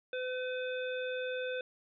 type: harmonic tone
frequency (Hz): 507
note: B4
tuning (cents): +45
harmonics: 1 / 3 / 5 / 7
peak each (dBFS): -35 / -41 / -45 / -47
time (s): 0.13-1.61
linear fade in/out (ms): 2
effects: none

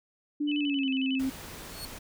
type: tone with pitch glide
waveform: sine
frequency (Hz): 293.7 to 264.7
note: D4 to C4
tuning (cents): 0 to +20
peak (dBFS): -26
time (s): 0.4-1.3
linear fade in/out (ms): 10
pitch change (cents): -180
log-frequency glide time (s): 0.6-0.9
type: tone with vibrato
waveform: sine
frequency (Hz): 2794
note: F7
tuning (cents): 0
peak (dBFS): -33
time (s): 0.47-1.2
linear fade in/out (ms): 20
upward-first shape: square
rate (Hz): 11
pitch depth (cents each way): 120
type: noise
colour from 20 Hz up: pink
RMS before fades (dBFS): -43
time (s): 1.19-1.99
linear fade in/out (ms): 10
type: tone with exponential growth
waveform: sawtooth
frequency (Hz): 4362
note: C#8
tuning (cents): -29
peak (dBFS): -32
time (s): 1.6-1.85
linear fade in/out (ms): 0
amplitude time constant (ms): 53
effects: none

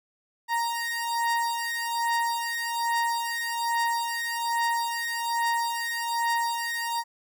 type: beating tone pair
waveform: 30% pulse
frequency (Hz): 932.3 / 933.5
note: A#5 / A#5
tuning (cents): 0 / +2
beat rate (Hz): 1.2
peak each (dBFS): -26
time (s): 0.48-7.04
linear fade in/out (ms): 50
effects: none

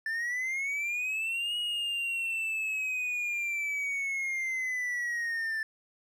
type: linear two-way sweep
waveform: triangle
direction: up then down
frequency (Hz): 1760 to 2900 to 1760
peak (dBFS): -28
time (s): 0.06-5.63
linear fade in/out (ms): 2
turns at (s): 1.57
effects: none

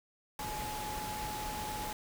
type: tone in noise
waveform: sine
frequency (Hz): 847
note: G#5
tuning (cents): +34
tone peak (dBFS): -39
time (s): 0.39-1.93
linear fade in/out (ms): 2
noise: pink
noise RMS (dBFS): -41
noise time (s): 0.39-1.93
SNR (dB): -1
effects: none

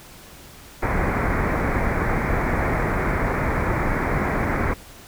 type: low-pass noise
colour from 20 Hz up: pink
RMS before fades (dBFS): -22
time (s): 0.82-4.74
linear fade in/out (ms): 10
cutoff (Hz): 2300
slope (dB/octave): 96
effects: pink hiss -44 dBFS RMS until 5.07 s

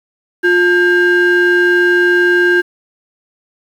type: ring-modulated tone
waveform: triangle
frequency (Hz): 622.3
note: D#5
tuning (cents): 0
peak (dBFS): -3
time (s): 0.43-2.62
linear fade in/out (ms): 20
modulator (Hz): 976
effects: 7-bit

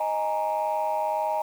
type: chord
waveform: sine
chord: D# suspended fourth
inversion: none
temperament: equal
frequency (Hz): 622.3 / 830.6 / 932.3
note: D#5 / G#5 / A#5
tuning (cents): 0 / 0 / 0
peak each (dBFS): -27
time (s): 0-1.42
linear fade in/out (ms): 5
effects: tanh soft clip ceiling -18 dBFS + 8-bit

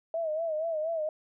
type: tone with vibrato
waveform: sine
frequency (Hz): 640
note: D#5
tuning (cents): +49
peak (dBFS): -28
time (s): 0.14-1.09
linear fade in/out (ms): 2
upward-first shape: sine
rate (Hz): 4.2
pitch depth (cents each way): 84
effects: none

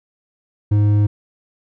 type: tone with hard clipping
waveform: sine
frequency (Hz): 103.83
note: G#2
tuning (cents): 0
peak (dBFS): -13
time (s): 0.71-1.07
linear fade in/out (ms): 10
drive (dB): 6
effects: none

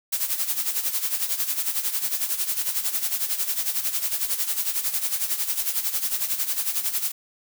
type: noise with tremolo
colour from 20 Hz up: blue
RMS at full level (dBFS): -23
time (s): 0.12-7.12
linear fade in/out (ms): 10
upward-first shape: sine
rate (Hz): 11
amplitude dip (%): 70
effects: none

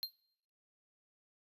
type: tone with exponential decay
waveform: square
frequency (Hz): 4186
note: C8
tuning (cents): 0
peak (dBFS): -32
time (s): 0.03-0.13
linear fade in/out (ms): 0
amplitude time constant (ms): 21
effects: noise-tail reverb RT60 0.7 s tail -22 dB re dry + resampled to 32000 Hz

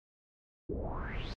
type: noise with low-pass filter sweep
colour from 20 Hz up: brown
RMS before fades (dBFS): -37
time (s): 0.69-1.34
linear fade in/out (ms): 10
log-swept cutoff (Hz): 350 to 4900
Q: 6
effects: MP3 64 kbps

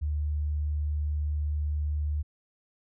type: tone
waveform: sine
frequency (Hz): 74.6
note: D2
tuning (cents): +28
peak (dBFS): -26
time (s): 0.01-2.23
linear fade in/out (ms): 20
effects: none

